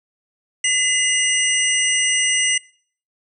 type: tone cluster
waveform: sine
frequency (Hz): 2031 / 2856 / 5980 / 8120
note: B6 / F7 / F#8 / B8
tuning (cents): +48 / +38 / +17 / +47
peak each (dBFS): -21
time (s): 0.64-2.58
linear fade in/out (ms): 5
effects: noise-tail reverb RT60 0.5 s tail -23 dB re dry